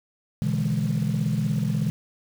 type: chord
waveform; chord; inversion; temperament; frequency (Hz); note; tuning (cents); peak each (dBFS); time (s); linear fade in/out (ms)
sine; E dominant seventh; second; equal with one note detuned; 123.47 / 148.37 / 164.81 / 207.7; B2 / D3 / E3 / G#3; 0 / +18 / 0 / 0; -26; 0.42-1.9; 0
effects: tanh soft clip ceiling -16 dBFS + 7-bit